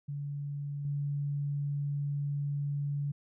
sine tone with level steps, 143.3 Hz, D3, 42 cents flat, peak -34 / -30 dBFS, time 0.08-3.12 s, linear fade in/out 10 ms, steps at 0.85 s, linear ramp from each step 2 ms, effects none

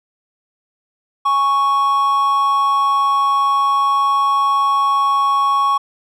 triangle tone pair together, 830.6 / 1108.7 Hz, G#5 / C#6, 0 / 0 cents, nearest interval perfect fourth, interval 500 cents, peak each -21 / -11 dBFS, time 1.25-5.78 s, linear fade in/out 10 ms, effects none

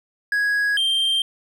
triangle tone pair in turn, 1661.2 / 3164 Hz, G#6 / G7, 0 / +15 cents, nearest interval major seventh, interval 1115 cents, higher second, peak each -16 dBFS, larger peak neither, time 0.32-0.77 / 0.77-1.22 s, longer neither, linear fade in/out 2 ms, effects none

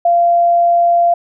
sine tone, 690 Hz, F5, 21 cents flat, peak -8 dBFS, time 0.05-1.14 s, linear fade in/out 5 ms, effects none

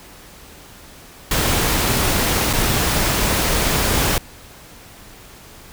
pink noise with dropouts, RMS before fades -18 dBFS, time 1.31-4.18 s, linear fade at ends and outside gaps 2 ms, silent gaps 2.53-2.534 s, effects pink hiss -42 dBFS RMS until 5.72 s

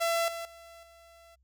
sawtooth tone with level steps, 672 Hz, E5, 33 cents sharp, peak -22 / -32 / -45 / -50 dBFS, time 0-1.36 s, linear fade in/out 20 ms, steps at 0.28 / 0.45 / 0.83 s, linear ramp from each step 2 ms, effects added 64 Hz sine -65 dBFS peak until 1.43 s

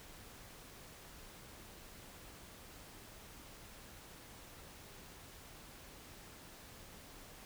silence, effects pink hiss -55 dBFS RMS until 7.45 s

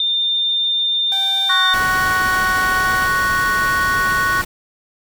sine tone, 3607 Hz, A7, 42 cents sharp, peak -15 dBFS, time 0-1.74 s, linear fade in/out 2 ms
sawtooth tone with pitch glide, 778 to 751.5 Hz, G5 to F#5, -13 to +27 cents, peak -23 dBFS, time 1.12-3.06 s, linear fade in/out 0 ms, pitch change -60 cents, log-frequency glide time 1.5-1.72 s
triangle chord, F# major, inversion second, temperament equal, 1108.7 / 1480 / 1864.7 Hz, C#6 / F#6 / A#6, 0 / 0 / 0 cents, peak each -17 / -16 / -21 dBFS, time 1.49-4.42 s, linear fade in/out 10 ms
pink noise, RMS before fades -27 dBFS, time 1.73-4.45 s, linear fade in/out 10 ms
effects none

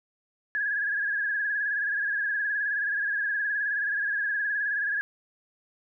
sine tone with vibrato, 1661.2 Hz, G#6, in tune, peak -25 dBFS, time 0.55-5.01 s, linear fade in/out 0 ms, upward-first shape sine, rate 19 Hz, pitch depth 61 cents each way, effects none

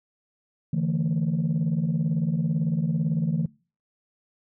sine chord, D suspended second, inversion none, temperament equal with one note detuned, 146.83 / 164.81 / 222.6 Hz, D3 / E3 / A3, 0 / 0 / +20 cents, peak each -26 / -23 / -28 dBFS, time 0.73-3.46 s, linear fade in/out 5 ms, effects noise-tail reverb RT60 0.4 s tail -26 dB re dry + tanh soft clip ceiling -17 dBFS

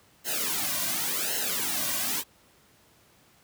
white noise with flanger, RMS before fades -29 dBFS, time 0.24-2.24 s, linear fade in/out 50 ms, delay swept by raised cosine 0.84 to 2.34 ms, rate 0.9 Hz, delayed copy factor -1, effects pink hiss -60 dBFS RMS until 3.43 s + high-pass 80 Hz 12 dB/octave

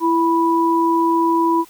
sine tone pair together, 333.3 / 984 Hz, E4 / B5, +19 / -7 cents, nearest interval octave + perfect fifth, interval 1874 cents, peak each -16 dBFS, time 0-1.65 s, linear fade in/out 50 ms, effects white hiss -47 dBFS RMS until 1.69 s

